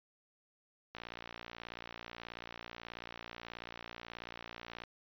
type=click train; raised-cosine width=0.3 ms; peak=-28 dBFS; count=228; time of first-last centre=0.95-4.837 s; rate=58.4 Hz; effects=resampled to 11025 Hz